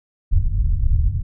pink low-pass noise, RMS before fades -17 dBFS, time 0.31-1.23 s, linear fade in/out 20 ms, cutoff 100 Hz, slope 24 dB/octave, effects none

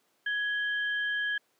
sine tone pair together, 1670 / 3139 Hz, G#6 / G7, +9 / +2 cents, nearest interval major seventh, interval 1093 cents, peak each -28 / -38 dBFS, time 0.26-1.38 s, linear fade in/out 5 ms, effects pink hiss -71 dBFS RMS until 1.59 s + high-pass 300 Hz 12 dB/octave

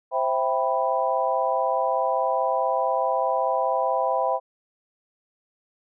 sine chord, C major seventh, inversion none, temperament equal, 523.3 / 659.3 / 784 / 987.8 Hz, C5 / E5 / G5 / B5, 0 / 0 / 0 / 0 cents, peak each -26 dBFS, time 0.11-4.4 s, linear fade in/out 50 ms, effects none

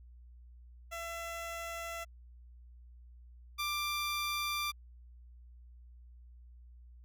15% pulse tone pair in turn, 672 / 1182.6 Hz, E5 / D6, +33 / +12 cents, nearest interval minor seventh, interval 979 cents, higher second, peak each -33 / -27 dBFS, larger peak second, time 0.91-2.05 / 3.58-4.72 s, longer neither, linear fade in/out 20 ms, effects added 60 Hz sine -52 dBFS peak until 7.04 s

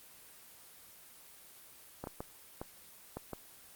clicks, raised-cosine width 1 ms, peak -25 dBFS, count 6, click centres 2.04 / 2.072 / 2.205 / 2.615 / 3.17 / 3.333 s, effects white hiss -56 dBFS RMS until 3.75 s + Opus 24 kbps

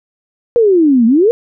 sine exponential two-way sweep, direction down then up, 490 to 219.5 to 490 Hz, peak -6 dBFS, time 0.56-1.31 s, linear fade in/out 0 ms, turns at 1.06 s, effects none

